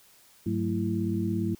sine tone cluster, 102 / 183.8 / 221.4 / 332.9 Hz, G#2 / F#3 / A3 / E4, -31 / -11 / +11 / +17 cents, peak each -31 dBFS, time 0.46-1.55 s, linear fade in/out 5 ms, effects white hiss -58 dBFS RMS until 1.59 s

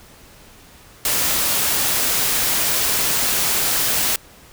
white noise, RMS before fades -19 dBFS, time 1.05-4.16 s, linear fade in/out 2 ms, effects pink hiss -46 dBFS RMS until 4.52 s

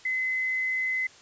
sine tone, 2039 Hz, C7, 45 cents flat, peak -25 dBFS, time 0.05-1.07 s, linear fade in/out 5 ms, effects white hiss -52 dBFS RMS until 1.21 s + resampled to 16000 Hz

